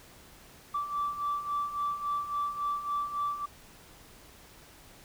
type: beating tone pair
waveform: sine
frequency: 1161 / 1164.6 Hz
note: D6 / D6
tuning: -20 / -15 cents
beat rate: 3.6 Hz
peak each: -35 / -30 dBFS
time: 0.74-3.46 s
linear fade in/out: 10 ms
effects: tanh soft clip ceiling -24 dBFS + pink hiss -54 dBFS RMS until 5.04 s